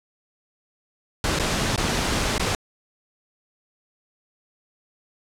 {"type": "noise with dropouts", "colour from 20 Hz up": "pink", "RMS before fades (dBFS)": -23, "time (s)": [1.24, 2.55], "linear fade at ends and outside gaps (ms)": 1, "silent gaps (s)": [[1.389, 1.397], [1.761, 1.777], [2.381, 2.396]], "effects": ["low-pass 8000 Hz 12 dB/octave"]}